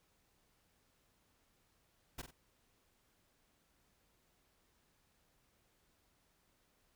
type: noise with echo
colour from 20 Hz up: pink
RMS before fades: -43 dBFS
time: 2.18-2.22 s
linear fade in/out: 10 ms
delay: 46 ms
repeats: 2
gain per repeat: -8 dB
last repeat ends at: 2.312 s
effects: pink hiss -75 dBFS RMS until 6.95 s